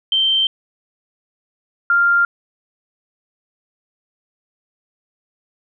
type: tone pair in turn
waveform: sine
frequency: 3126 / 1395.1 Hz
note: G7 / F6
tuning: -6 / -2 cents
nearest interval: octave + major second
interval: 1396 cents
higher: first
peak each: -13 / -11 dBFS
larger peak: second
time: 0.12-0.47 / 1.9-2.25 s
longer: neither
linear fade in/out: 2 ms
effects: none